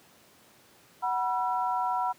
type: tone cluster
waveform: sine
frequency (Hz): 745 / 973 / 1350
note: F#5 / B5 / E6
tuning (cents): +12 / -26 / +41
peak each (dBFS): -30 / -28 / -35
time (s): 1.02-2.13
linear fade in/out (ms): 20
effects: pink hiss -58 dBFS RMS until 2.18 s + high-pass 150 Hz 12 dB/octave